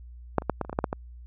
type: clicks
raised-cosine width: 1 ms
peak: -7 / -24 / -9 / -13 / -27 / -20 / -19 / -9 / -10 / -14 dBFS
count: 10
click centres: 0.383 / 0.421 / 0.497 / 0.613 / 0.649 / 0.696 / 0.729 / 0.789 / 0.842 / 0.929 s
effects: added 60 Hz sine -42 dBFS peak until 1.26 s